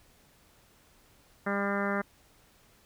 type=harmonic tone with a mistuned harmonic; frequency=200.2 Hz; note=G3; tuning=37 cents sharp; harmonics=1 / 2 / 3 / 4 / 5 / 6 / 7 / 8 / 9 / 10; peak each=-32 / -36 / -35 / -40 / -41 / -37 / -37 / -39 / -39 / -43 dBFS; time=1.46-2.02 s; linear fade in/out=10 ms; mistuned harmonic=10; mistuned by=+26 cents; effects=pink hiss -62 dBFS RMS until 2.85 s